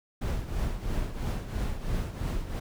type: noise with tremolo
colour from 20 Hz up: brown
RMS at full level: -28 dBFS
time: 0.21-2.6 s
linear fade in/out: 10 ms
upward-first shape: triangle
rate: 3 Hz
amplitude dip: 70%
effects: none